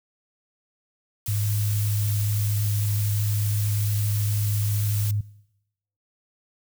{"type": "noise", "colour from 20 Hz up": "blue", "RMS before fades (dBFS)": -33, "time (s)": [1.26, 5.11], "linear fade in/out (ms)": 2}
{"type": "tone with vibrato", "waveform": "sine", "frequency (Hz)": 103.83, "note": "G#2", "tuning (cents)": 0, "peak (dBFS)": -22, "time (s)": [1.28, 5.21], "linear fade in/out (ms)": 5, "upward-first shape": "sine", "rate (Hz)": 13, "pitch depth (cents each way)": 8}
{"effects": ["noise-tail reverb RT60 0.9 s tail -23 dB re dry"]}